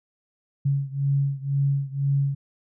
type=beating tone pair; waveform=sine; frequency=138.59 / 140.59 Hz; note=C#3 / C#3; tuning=0 / +25 cents; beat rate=2 Hz; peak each=-23 / -25 dBFS; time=0.65-2.35 s; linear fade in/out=10 ms; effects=none